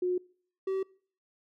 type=tone pair in turn; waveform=sine / triangle; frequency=361.6 / 383.1 Hz; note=F#4 / G4; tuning=-40 / -40 cents; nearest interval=minor second; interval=100 cents; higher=second; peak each=-26 dBFS; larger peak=neither; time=0.02-0.18 / 0.67-0.83 s; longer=neither; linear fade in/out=5 ms; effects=noise-tail reverb RT60 0.5 s tail -24 dB re dry

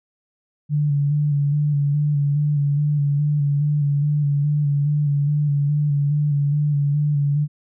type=tone with vibrato; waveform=sine; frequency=145.5 Hz; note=D3; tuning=16 cents flat; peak=-16 dBFS; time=0.69-7.48 s; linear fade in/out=50 ms; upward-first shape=square; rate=2.4 Hz; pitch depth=30 cents each way; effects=none

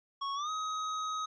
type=tone with pitch glide; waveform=square; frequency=1107 to 1264.3 Hz; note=C#6 to D#6; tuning=-3 to +27 cents; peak=-34 dBFS; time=0.21-1.26 s; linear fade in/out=10 ms; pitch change=+230 cents; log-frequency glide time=0.35-0.5 s; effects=resampled to 16000 Hz

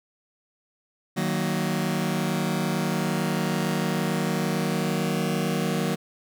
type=chord; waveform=sawtooth; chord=D# minor; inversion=none; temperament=just; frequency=155.56 / 186.68 / 233.3 Hz; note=D#3 / F#3 / A#3; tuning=0 / +16 / +2 cents; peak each=-24 / -23 / -25 dBFS; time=1.16-5.96 s; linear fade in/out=20 ms; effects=none

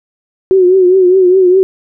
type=tone with vibrato; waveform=sine; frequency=370 Hz; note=F#4; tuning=in tune; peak=-4 dBFS; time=0.51-1.63 s; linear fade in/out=0 ms; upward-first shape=triangle; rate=4.9 Hz; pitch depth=80 cents each way; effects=none

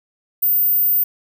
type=tone; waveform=sine; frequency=14670 Hz; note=A#9; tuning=29 cents flat; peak=-13 dBFS; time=0.42-1.04 s; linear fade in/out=10 ms; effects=none

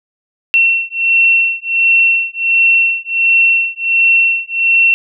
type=beating tone pair; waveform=sine; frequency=2712 / 2713.4 Hz; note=E7 / E7; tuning=+49 / +49 cents; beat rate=1.4 Hz; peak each=-12 dBFS; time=0.54-4.94 s; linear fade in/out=0 ms; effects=none

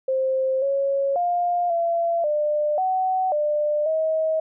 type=tone with pitch steps; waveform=sine; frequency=526 / 552 / 704 / 678 / 598 / 750 / 597 / 635 Hz; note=C5 / C#5 / F5 / E5 / D5 / F#5 / D5 / D#5; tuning=+9 / -7 / +14 / +49 / +31 / +23 / +28 / +35 cents; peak=-19 dBFS; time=0.08-4.4 s; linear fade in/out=5 ms; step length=540 ms; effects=none

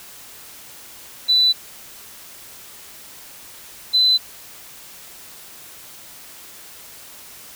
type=tone pair in turn; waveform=sine; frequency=3982 / 4024 Hz; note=B7 / B7; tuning=+14 / +32 cents; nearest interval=unison; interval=18 cents; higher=second; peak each=-12 dBFS; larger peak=neither; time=1.28-1.53 / 3.93-4.18 s; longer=neither; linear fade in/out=20 ms; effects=white hiss -41 dBFS RMS until 7.55 s

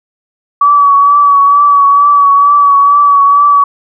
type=tone with vibrato; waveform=sine; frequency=1140 Hz; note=C#6; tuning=48 cents sharp; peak=-3 dBFS; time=0.61-3.64 s; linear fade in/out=5 ms; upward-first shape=triangle; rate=2.2 Hz; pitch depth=35 cents each way; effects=none

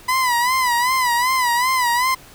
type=tone with vibrato; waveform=30% pulse; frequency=995 Hz; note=B5; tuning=13 cents sharp; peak=-13 dBFS; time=0.08-2.15 s; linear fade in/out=10 ms; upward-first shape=sine; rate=2.6 Hz; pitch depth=91 cents each way; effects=pink hiss -44 dBFS RMS until 2.34 s

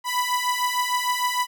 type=beating tone pair; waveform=sawtooth; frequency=987.8 / 994.4 Hz; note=B5 / B5; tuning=0 / +12 cents; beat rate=6.6 Hz; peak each=-21 dBFS; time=0.04-1.47 s; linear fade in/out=50 ms; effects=none

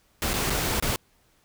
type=noise with dropouts; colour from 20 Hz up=pink; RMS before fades=-26 dBFS; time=0.22-0.96 s; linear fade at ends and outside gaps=1 ms; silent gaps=0.333-0.338 / 0.499-0.503 / 0.8-0.824 s; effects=pink hiss -64 dBFS RMS until 1.44 s

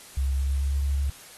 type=tone with pitch glide; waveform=sine; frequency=67.5 to 69.8 Hz; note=C#2 to C#2; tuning=-45 to +13 cents; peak=-22 dBFS; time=0.17-1.1 s; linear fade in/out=5 ms; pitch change=+58 cents; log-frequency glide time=0.3-0.79 s; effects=white hiss -47 dBFS RMS until 1.37 s + AAC 32 kbps

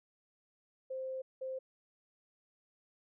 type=tone bursts at uneven times; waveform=sine; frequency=523.3 Hz; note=C5; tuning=in tune; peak=-37 dBFS; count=2; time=0.9-1.22 / 1.41-1.59 s; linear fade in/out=10 ms; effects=none

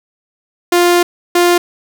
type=tone pair in turn; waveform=sawtooth; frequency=350.5 / 350.5 Hz; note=F4 / F4; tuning=+6 / +6 cents; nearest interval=unison; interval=0 cents; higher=neither; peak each=-4 dBFS; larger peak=neither; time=0.72-1.03 / 1.35-1.58 s; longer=first; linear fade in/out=5 ms; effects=none

